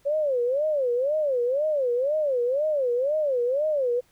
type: tone with vibrato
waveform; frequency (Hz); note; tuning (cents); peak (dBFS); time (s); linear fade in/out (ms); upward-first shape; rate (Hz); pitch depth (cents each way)
sine; 546; C#5; -26; -21; 0.05-4.01; 20; sine; 2; 230
effects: pink hiss -63 dBFS RMS until 4.11 s